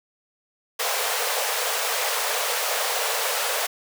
pink high-pass noise, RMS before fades -25 dBFS, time 0.79-3.67 s, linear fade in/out 10 ms, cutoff 440 Hz, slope 96 dB/octave, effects none

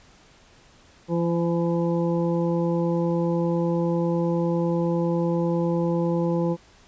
harmonic tone with a mistuned harmonic, 170 Hz, F3, 46 cents flat, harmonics 1 / 2 / 3 / 5 / 6, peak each -23 / -26 / -27 / -35 / -39 dBFS, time 1.08-6.57 s, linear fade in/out 50 ms, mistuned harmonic 6, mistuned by -31 cents, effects pink hiss -54 dBFS RMS until 6.87 s + resampled to 16000 Hz

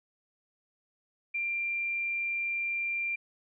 sine tone, 2376 Hz, D7, 20 cents sharp, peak -29 dBFS, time 1.34-3.16 s, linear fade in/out 10 ms, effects none

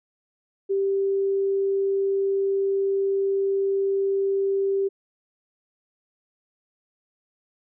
sine tone, 392 Hz, G4, in tune, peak -20 dBFS, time 0.69-4.89 s, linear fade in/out 20 ms, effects none

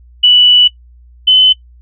sine tone pair in turn, 2960 / 3033 Hz, F#7 / F#7, 0 / +42 cents, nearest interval unison, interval 42 cents, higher second, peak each -3 dBFS, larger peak neither, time 0.23-0.68 / 1.27-1.53 s, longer first, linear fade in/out 10 ms, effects noise-tail reverb RT60 0.1 s tail -19 dB re dry + added 60 Hz sine -38 dBFS peak until 1.81 s

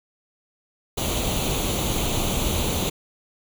pink noise with comb filter, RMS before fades -24 dBFS, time 0.97-2.9 s, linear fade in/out 10 ms, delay 0.29 ms, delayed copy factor +0.7, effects none

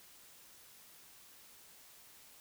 silence, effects white hiss -59 dBFS RMS until 2.4 s

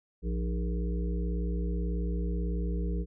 harmonic tone with a mistuned harmonic, 58.27 Hz, A#1, in tune, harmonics 1 / 3 / 5 / 7 / 8, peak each -29 / -35 / -42 / -42 / -44 dBFS, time 0.22-3.06 s, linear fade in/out 50 ms, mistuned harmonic 5, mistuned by +97 cents, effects none

